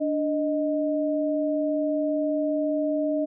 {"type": "tone pair together", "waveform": "sine", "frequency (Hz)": [293.7, 621.1], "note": ["D4", "D#5"], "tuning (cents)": [0, -3], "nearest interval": "octave + minor second", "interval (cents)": 1297, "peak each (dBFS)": -25, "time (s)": [0, 3.26], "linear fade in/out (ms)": 20, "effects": []}